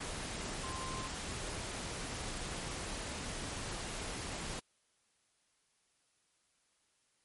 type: tone in noise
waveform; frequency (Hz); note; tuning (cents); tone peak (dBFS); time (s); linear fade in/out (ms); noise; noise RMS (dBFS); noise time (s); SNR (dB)
sine; 1046.5; C6; 0; -43; 0.63-1.08; 10; pink; -41; 0-4.6; -5
effects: white hiss -75 dBFS RMS until 7.24 s + MP3 48 kbps